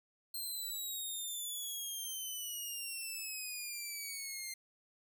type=exponential sweep; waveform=10% pulse; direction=down; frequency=4186 to 2093 Hz; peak=-32 dBFS; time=0.34-4.54 s; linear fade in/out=5 ms; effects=none